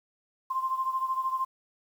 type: beating tone pair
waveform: sine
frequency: 1046.5 / 1059.5 Hz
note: C6 / C6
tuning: 0 / +21 cents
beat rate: 13 Hz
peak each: -28 / -33 dBFS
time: 0.5-1.45 s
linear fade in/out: 10 ms
effects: 9-bit